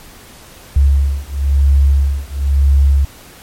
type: beating tone pair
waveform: sine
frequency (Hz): 69 / 69.99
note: C#2 / C#2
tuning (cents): -7 / +17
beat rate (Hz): 0.99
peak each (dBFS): -12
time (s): 0.76-3.05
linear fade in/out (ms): 5
effects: pink hiss -39 dBFS RMS until 3.42 s + MP3 64 kbps